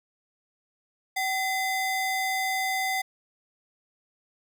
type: ring-modulated tone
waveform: square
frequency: 1400 Hz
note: F6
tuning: 4 cents sharp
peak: -23 dBFS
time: 1.16-3.02 s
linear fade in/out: 10 ms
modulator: 638 Hz
effects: none